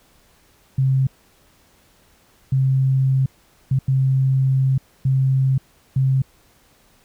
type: tone bursts at uneven times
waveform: sine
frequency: 133 Hz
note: C3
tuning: 29 cents sharp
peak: -14 dBFS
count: 6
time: 0.78-1.07 / 2.52-3.26 / 3.71-3.79 / 3.88-4.78 / 5.05-5.58 / 5.96-6.22 s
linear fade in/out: 5 ms
effects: pink hiss -56 dBFS RMS until 7.04 s